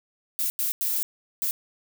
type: noise bursts at uneven times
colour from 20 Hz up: violet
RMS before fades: -26 dBFS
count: 4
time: 0.39-0.5 / 0.59-0.72 / 0.81-1.03 / 1.42-1.51 s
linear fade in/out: 0 ms
effects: none